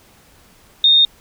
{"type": "tone", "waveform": "sine", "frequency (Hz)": 3675, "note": "A#7", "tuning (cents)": -25, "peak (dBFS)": -8, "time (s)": [0.84, 1.05], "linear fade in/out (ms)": 2, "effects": ["pink hiss -50 dBFS RMS until 1.2 s"]}